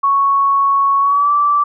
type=tone with pitch glide; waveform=sine; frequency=1108.7 to 1163.8 Hz; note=C#6 to D6; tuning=0 to -16 cents; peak=-10 dBFS; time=0.03-1.64 s; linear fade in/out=10 ms; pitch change=+84 cents; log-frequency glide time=1-1.31 s; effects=none